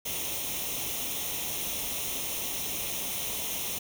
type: noise with comb filter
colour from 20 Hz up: white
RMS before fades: -33 dBFS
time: 0.05-3.79 s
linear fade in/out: 10 ms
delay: 0.32 ms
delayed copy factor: +0.7
effects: none